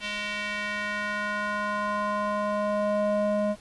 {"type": "tone with band-pass filter sweep", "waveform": "square", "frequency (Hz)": 207.7, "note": "G#3", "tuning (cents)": 0, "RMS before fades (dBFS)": -28, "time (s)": [0, 3.56], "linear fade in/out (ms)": 50, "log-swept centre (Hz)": [2800, 500], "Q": 2.1, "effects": ["pink hiss -52 dBFS RMS until 3.6 s", "resampled to 24000 Hz"]}